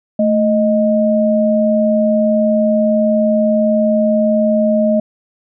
sine tone pair together, 220 / 621.5 Hz, A3 / D#5, 0 / -2 cents, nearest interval octave + tritone, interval 1798 cents, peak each -13 dBFS, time 0.19-5 s, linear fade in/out 5 ms, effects none

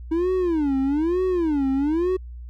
triangle tone with vibrato, 315.7 Hz, D#4, 25 cents sharp, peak -17 dBFS, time 0.11-2.17 s, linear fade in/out 10 ms, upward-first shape sine, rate 1.1 Hz, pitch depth 290 cents each way, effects added 60 Hz sine -34 dBFS peak until 2.49 s

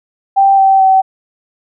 sine tone with pitch steps, 784 / 774.1 / 764.3 Hz, G5 / G5 / G5, 0 / -22 / -44 cents, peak -5 dBFS, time 0.36-1.02 s, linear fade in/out 20 ms, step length 220 ms, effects none

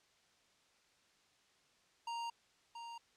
square tone with echo, 932.3 Hz, A#5, in tune, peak -40 dBFS, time 2.07-2.3 s, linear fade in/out 5 ms, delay 680 ms, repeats 1, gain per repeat -7 dB, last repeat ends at 2.98 s, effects white hiss -71 dBFS RMS until 3.16 s + low-pass 6000 Hz 12 dB/octave

